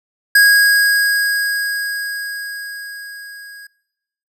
square tone with level ramp, 1645 Hz, G#6, 17 cents flat, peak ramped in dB -7 to -35 dBFS, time 0.35-3.67 s, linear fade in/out 5 ms, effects noise-tail reverb RT60 0.9 s tail -23 dB re dry

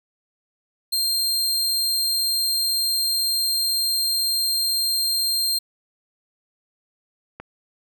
sawtooth tone, 4186 Hz, C8, in tune, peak -17 dBFS, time 0.92-5.59 s, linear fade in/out 10 ms
click, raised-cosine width 0.5 ms, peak -20 dBFS, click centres 7.4 s
effects none

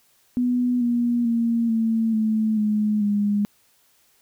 sine tone with pitch steps, 246.6 / 239.2 / 232 / 225 / 218.2 / 211.6 / 205.2 Hz, B3 / A#3 / A#3 / A3 / A3 / G#3 / G#3, -2 / +45 / -8 / +39 / -14 / +33 / -21 cents, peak -18 dBFS, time 0.37-3.45 s, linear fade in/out 0 ms, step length 440 ms, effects white hiss -61 dBFS RMS until 4.21 s

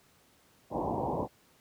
white low-pass noise, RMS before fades -32 dBFS, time 0.7-1.28 s, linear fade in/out 50 ms, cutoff 990 Hz, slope 96 dB/octave, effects pink hiss -64 dBFS RMS until 1.6 s + high-pass 80 Hz 12 dB/octave

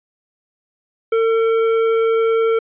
sine tone with tanh clipping, 451.8 Hz, A4, 46 cents sharp, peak -15 dBFS, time 1.12-2.59 s, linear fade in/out 5 ms, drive 12 dB, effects resampled to 8000 Hz

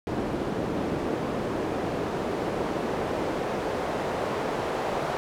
pink noise with band-pass filter sweep, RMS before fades -29 dBFS, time 0.07-5.17 s, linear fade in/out 0 ms, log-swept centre 330 to 620 Hz, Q 1, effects none

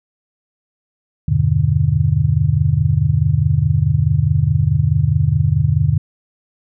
sine chord, E minor seventh, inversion none, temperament just, 82.41 / 98.89 / 123.61 / 148.33 Hz, E2 / G2 / B2 / D3, 0 / +16 / +2 / +18 cents, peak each -20 / -18 / -17 / -16 dBFS, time 1.28-5.98 s, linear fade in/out 5 ms, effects none

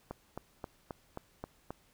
click train, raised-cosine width 1 ms, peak -25 dBFS, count 7, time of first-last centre 0.11-1.706 s, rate 3.76 Hz, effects pink hiss -67 dBFS RMS until 1.93 s

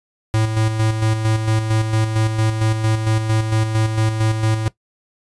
square tone with tremolo, 110 Hz, A2, in tune, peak -15 dBFS, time 0.34-4.68 s, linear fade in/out 0 ms, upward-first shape square, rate 4.4 Hz, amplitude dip 50%, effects noise-tail reverb RT60 0.1 s tail -18 dB re dry + resampled to 24000 Hz

